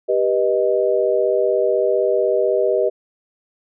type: chord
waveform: sine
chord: G augmented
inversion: none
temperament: equal with one note detuned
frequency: 392 / 487.9 / 622.3 Hz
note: G4 / B4 / D#5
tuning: 0 / -21 / 0 cents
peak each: -19 dBFS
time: 0.08-2.9 s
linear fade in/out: 20 ms
effects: none